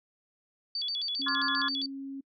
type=tone with vibrato; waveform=sine; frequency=3951 Hz; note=B7; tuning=in tune; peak=-30 dBFS; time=0.75-1.86 s; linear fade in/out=2 ms; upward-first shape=square; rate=7.5 Hz; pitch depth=260 cents each way
type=tone; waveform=sine; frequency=272.8 Hz; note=C#4; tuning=28 cents flat; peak=-36 dBFS; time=1.19-2.21 s; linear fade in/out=10 ms
type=chord; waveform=sine; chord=D half-diminished seventh; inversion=third; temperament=just; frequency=1057.2 / 1174.7 / 1409.6 / 1691.5 Hz; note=C6 / D6 / F6 / Ab6; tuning=+18 / 0 / +16 / +31 cents; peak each=-34 / -36 / -35 / -31 dBFS; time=1.26-1.69 s; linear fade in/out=10 ms
effects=noise-tail reverb RT60 0.1 s tail -25 dB re dry